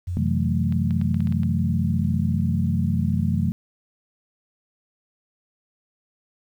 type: tone with pitch glide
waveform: sine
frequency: 88.7 to 90.93 Hz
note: F2 to F#2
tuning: +27 to -30 cents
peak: -24 dBFS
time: 0.07-3.5 s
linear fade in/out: 10 ms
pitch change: +43 cents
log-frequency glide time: 0.54-0.62 s
type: chord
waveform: sine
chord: F# half-diminished seventh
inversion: second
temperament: equal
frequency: 130.81 / 164.81 / 185 / 220 Hz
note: C3 / E3 / F#3 / A3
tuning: 0 / 0 / 0 / 0 cents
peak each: -26 dBFS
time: 0.17-3.52 s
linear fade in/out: 0 ms
type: clicks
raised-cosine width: 0.3 ms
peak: -26 dBFS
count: 8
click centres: 0.724 / 0.908 / 1.014 / 1.144 / 1.205 / 1.272 / 1.324 / 1.433 s
effects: 9-bit